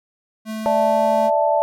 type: tone with pitch glide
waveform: square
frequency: 218.5 to 219.8 Hz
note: A3 to A3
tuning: -12 to -2 cents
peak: -26 dBFS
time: 0.45-1.31 s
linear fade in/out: 50 ms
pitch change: +10 cents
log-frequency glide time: 0.84-0.97 s
type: chord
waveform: sine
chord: D suspended second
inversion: none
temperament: equal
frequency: 587.3 / 659.3 / 880 Hz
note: D5 / E5 / A5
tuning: 0 / 0 / 0 cents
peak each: -19 dBFS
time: 0.66-1.62 s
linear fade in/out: 0 ms
effects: none